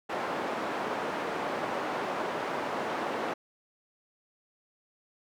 white band-pass noise, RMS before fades -33 dBFS, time 0.09-3.34 s, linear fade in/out 10 ms, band 270 to 1000 Hz, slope 12 dB/octave, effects none

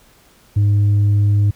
sine tone, 102.5 Hz, G#2, 22 cents flat, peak -8 dBFS, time 0.56-1.51 s, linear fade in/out 10 ms, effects tanh soft clip ceiling -10 dBFS + pink hiss -51 dBFS RMS until 1.55 s

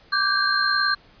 sine tone cluster, 1168 / 1551 / 1610 / 4178 Hz, D6 / G6 / G6 / C8, -10 / -19 / +46 / -3 cents, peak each -24 dBFS, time 0.12-0.95 s, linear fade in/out 10 ms, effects pink hiss -53 dBFS RMS until 1.2 s + resampled to 11025 Hz

